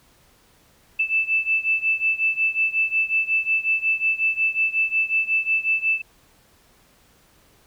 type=beating tone pair; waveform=sine; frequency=2637 / 2642.5 Hz; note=E7 / E7; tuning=0 / +4 cents; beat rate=5.5 Hz; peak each=-21 / -23 dBFS; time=0.99-6.02 s; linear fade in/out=10 ms; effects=pink hiss -57 dBFS RMS until 7.66 s